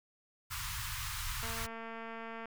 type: band-stop noise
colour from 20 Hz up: pink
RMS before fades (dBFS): -39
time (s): 0.5-1.67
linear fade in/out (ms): 20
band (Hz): 130 to 970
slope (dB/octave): 48
type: click train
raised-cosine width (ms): 0.5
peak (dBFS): -30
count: 234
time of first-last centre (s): 1.43-2.456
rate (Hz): 227
effects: none